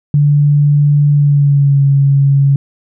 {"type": "tone with pitch glide", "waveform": "sine", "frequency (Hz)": [145.7, 139.12], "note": ["D3", "C#3"], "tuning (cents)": [-13, 7], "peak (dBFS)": -6, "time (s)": [0.14, 2.56], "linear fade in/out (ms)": 2, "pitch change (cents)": -80, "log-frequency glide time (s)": [1.11, 1.83], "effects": []}